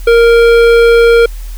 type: tone with hard clipping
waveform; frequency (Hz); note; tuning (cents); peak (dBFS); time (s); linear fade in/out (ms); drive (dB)
sine; 466.2; A#4; 0; -5; 0.07-1.26; 5; 13
effects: added 40 Hz sine -20 dBFS peak until 1.57 s + white hiss -38 dBFS RMS until 1.57 s